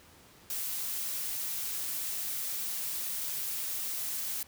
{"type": "noise", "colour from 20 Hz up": "blue", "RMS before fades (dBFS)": -35, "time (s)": [0.5, 4.43], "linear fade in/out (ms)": 2, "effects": ["pink hiss -57 dBFS RMS until 4.47 s", "high-pass 60 Hz 12 dB/octave"]}